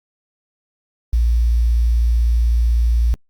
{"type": "tone with quantisation", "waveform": "sine", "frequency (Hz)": 58, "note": "A#1", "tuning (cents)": -8, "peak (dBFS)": -12, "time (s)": [1.13, 3.14], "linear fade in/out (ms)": 0, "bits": 7, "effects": ["Opus 48 kbps"]}